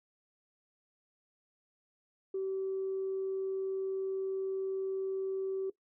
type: tone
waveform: sine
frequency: 383.8 Hz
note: G4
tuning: 37 cents flat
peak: -31 dBFS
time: 2.34-5.7 s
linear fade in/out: 5 ms
effects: noise-tail reverb RT60 0.1 s tail -18 dB re dry + tanh soft clip ceiling -27 dBFS